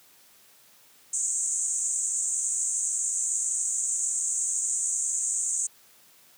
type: band-pass noise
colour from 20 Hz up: pink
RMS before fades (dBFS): -28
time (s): 1.13-5.67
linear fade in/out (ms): 5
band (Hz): 6600 to 8600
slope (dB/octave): 96
effects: white hiss -57 dBFS RMS until 6.37 s + high-pass 100 Hz 12 dB/octave